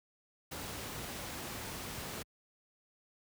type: noise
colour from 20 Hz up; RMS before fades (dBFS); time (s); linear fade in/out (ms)
pink; -42; 0.51-2.23; 10
effects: high-pass 60 Hz 12 dB/octave